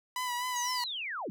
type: tone with vibrato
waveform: sawtooth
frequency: 987.8 Hz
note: B5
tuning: in tune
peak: -28 dBFS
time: 0.16-0.84 s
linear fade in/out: 2 ms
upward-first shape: sine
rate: 4 Hz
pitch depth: 39 cents each way
type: linear sweep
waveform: sine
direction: down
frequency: 6645 to 150 Hz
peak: -34 dBFS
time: 0.56-1.3 s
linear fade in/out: 0 ms
effects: none